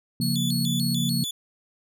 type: chord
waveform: sine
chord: Bb minor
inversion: first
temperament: equal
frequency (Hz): 138.59 / 174.61 / 233.1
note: Db3 / F3 / Bb3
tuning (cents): 0 / 0 / 0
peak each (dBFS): -27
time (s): 0.2-1.24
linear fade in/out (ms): 2
type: tone with vibrato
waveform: sawtooth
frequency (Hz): 3883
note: B7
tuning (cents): -30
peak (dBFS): -25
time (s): 0.21-1.31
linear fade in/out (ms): 5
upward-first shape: square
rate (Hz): 3.4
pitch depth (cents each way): 200
effects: none